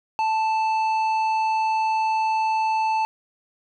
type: tone with tanh clipping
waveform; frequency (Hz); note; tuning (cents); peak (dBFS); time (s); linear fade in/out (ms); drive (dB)
triangle; 880; A5; 0; -21; 0.19-3.05; 0; 13
effects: none